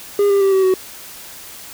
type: tone with pitch steps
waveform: triangle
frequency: 406 / 397.9 / 389.9 / 382.1 / 374.5 Hz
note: G#4 / G4 / G4 / G4 / F#4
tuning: -39 / +26 / -9 / -44 / +21 cents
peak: -9 dBFS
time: 0.19-0.74 s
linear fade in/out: 2 ms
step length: 110 ms
effects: white hiss -36 dBFS RMS until 1.73 s